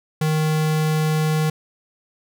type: tone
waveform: square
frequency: 155.56 Hz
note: D#3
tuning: in tune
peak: -18 dBFS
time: 0.21-1.5 s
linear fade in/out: 5 ms
effects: none